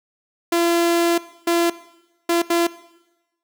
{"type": "tone bursts at uneven times", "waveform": "sawtooth", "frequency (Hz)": 340.6, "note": "F4", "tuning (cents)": -43, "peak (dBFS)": -12, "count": 4, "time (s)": [[0.52, 1.18], [1.47, 1.7], [2.29, 2.42], [2.5, 2.67]], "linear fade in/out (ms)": 5, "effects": ["noise-tail reverb RT60 1.0 s tail -18 dB re dry"]}